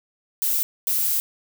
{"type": "noise bursts at uneven times", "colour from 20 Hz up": "violet", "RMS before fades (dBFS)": -22, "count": 2, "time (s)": [[0.42, 0.63], [0.87, 1.2]], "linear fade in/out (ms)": 0, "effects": []}